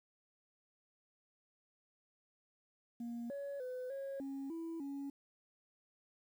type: tone with pitch steps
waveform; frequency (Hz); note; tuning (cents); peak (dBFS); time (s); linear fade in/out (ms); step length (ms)
sine; 235.8 / 562 / 505 / 547 / 273.5 / 329.9 / 279.1; A#3 / C#5 / B4 / C#5 / C#4 / E4 / C#4; +20 / +24 / +39 / -23 / -23 / +1 / +12; -38; 3-5.1; 5; 300
effects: tanh soft clip ceiling -39 dBFS + 11-bit